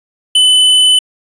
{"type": "tone", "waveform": "square", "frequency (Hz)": 3012, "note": "F#7", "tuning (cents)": 30, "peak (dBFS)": -6, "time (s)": [0.35, 0.99], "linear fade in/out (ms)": 5, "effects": ["resampled to 22050 Hz"]}